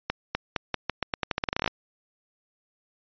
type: accelerating click train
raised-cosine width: 0.3 ms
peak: -9 dBFS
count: 19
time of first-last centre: 0.1-1.677 s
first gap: 250 ms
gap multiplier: 0.85
effects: resampled to 11025 Hz